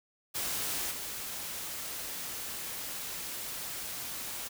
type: noise with level steps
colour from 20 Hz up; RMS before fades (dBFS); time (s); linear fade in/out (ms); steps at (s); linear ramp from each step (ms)
white; -34 / -39; 0.34-4.49; 20; 0.9; 20
effects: none